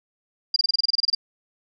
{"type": "tone bursts", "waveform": "sine", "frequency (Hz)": 4800, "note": "D8", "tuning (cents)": 37, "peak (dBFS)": -16, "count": 13, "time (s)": [0.54, 1.15], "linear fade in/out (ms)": 5, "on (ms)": 22, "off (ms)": 27, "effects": []}